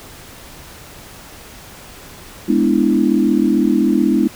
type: chord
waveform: sine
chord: E dominant seventh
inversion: first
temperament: equal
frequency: 207.7 / 246.9 / 293.7 / 329.6 Hz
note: G#3 / B3 / D4 / E4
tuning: 0 / 0 / 0 / 0 cents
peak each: -17 dBFS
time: 2.48-4.28 s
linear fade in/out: 10 ms
effects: pink hiss -38 dBFS RMS until 4.35 s